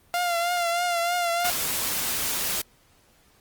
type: tone with vibrato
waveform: sawtooth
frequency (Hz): 695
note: F5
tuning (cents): -9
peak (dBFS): -19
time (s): 0.14-1.5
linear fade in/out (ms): 0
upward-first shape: triangle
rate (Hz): 3.2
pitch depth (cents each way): 50
type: noise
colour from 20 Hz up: white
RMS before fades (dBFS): -27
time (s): 1.44-2.62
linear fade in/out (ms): 10
effects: pink hiss -60 dBFS RMS until 3.4 s + Opus 32 kbps